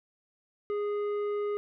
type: tone with tanh clipping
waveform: triangle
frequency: 413.1 Hz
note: G#4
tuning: 9 cents flat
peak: -30 dBFS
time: 0.7-1.57 s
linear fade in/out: 0 ms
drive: 13 dB
effects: none